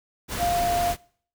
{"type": "tone in noise", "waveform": "sine", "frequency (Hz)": 698.5, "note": "F5", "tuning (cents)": 0, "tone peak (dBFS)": -21, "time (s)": [0.38, 0.95], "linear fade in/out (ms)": 50, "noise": "pink", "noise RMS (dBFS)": -30, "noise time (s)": [0.28, 0.97], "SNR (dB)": 6, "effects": ["noise-tail reverb RT60 0.5 s tail -22 dB re dry"]}